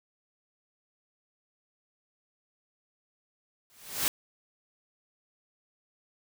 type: noise with exponential growth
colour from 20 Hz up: white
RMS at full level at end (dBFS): -24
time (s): 3.7-4.08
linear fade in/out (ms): 0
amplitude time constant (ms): 82
effects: none